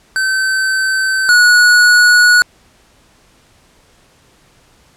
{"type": "tone pair in turn", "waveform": "square", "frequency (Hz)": [1539, 1461.5], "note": ["G6", "F#6"], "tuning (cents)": [-32, -22], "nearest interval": "minor second", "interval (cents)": 90, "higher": "first", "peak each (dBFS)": [-13, -6], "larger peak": "second", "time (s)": [[0.16, 1.29], [1.29, 2.42]], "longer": "neither", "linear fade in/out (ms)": 0, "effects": ["pink hiss -50 dBFS RMS until 4.96 s", "low-pass 10000 Hz 12 dB/octave"]}